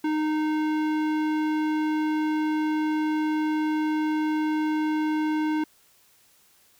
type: tone with low-pass filter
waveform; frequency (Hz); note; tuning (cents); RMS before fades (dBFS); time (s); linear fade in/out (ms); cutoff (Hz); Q
square; 308.3; D#4; -16; -25; 0.04-5.64; 5; 2500; 0.61
effects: white hiss -60 dBFS RMS until 6.79 s